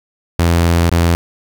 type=tone with dropouts; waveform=sawtooth; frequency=84.9 Hz; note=F2; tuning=48 cents flat; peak=-6 dBFS; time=0.39-1.15 s; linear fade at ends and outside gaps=0 ms; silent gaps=0.896-0.916 s; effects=7-bit